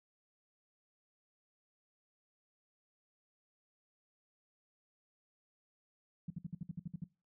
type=tone bursts; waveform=sine; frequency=170 Hz; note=F3; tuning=46 cents flat; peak=-37 dBFS; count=10; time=6.28-7.042 s; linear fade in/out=5 ms; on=24 ms; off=58 ms; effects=noise-tail reverb RT60 0.3 s tail -21 dB re dry